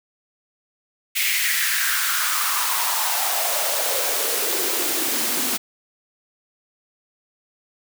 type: noise with high-pass filter sweep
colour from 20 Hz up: white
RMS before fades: -22 dBFS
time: 1.15-5.58 s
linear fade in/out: 20 ms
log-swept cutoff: 2300 to 230 Hz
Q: 4
effects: none